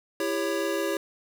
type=chord; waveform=square; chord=C# diminished; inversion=first; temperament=just; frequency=332.6 / 399.1 / 554.4 Hz; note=E4 / G4 / C#5; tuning=+16 / +31 / 0 cents; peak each=-31 dBFS; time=0.2-0.97 s; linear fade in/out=2 ms; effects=none